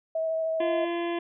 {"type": "tone with vibrato", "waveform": "sine", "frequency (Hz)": 645, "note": "E5", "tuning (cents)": -38, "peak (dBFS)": -25, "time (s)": [0.15, 0.85], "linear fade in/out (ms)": 5, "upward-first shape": "sine", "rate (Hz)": 13, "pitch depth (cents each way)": 11}
{"type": "harmonic tone", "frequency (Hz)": 342.2, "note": "F4", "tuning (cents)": -35, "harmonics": [1, 2, 3, 5, 6, 7, 8, 9, 10], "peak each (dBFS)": [-28, -34, -38, -42, -44, -45, -46, -47, -48], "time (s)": [0.6, 1.19], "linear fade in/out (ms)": 5}
{"effects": []}